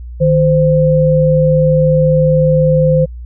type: tone pair together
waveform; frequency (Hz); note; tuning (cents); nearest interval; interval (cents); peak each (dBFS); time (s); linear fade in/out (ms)
sine; 154.22 / 518; D#3 / C5; -15 / -17; octave + major sixth; 2098; -10; 0.2-3.06; 20
effects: added 60 Hz sine -25 dBFS peak until 3.25 s